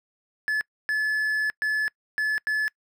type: tone bursts at uneven times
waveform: triangle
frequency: 1723 Hz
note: A6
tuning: 37 cents flat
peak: -20 dBFS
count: 5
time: 0.48-0.61 / 0.89-1.5 / 1.62-1.88 / 2.18-2.38 / 2.47-2.68 s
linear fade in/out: 0 ms
effects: noise-tail reverb RT60 0.1 s tail -26 dB re dry